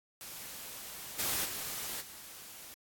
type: noise with level steps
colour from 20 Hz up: white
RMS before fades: -45 / -33 / -39 / -49 dBFS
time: 0.21-2.74 s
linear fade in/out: 0 ms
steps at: 1.18 / 1.44 / 2 s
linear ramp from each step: 20 ms
effects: AAC 64 kbps